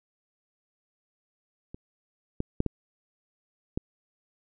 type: clicks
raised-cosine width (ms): 3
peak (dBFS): -27 / -15 / -11 / -14 / -15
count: 5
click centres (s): 1.745 / 2.404 / 2.604 / 2.663 / 3.775
effects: none